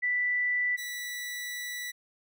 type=tone pair in turn; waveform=sine / sawtooth; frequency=1975.5 / 1961.9 Hz; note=B6 / B6; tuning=0 / -12 cents; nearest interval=unison; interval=12 cents; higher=first; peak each=-25 / -31 dBFS; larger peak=first; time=0.02-0.77 / 0.77-1.92 s; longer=second; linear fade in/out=20 ms; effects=none